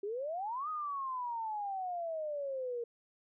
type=exponential two-way sweep; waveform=sine; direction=up then down; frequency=388 to 1263 to 464.9 Hz; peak=-35 dBFS; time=0.03-2.84 s; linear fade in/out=5 ms; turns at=0.69 s; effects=none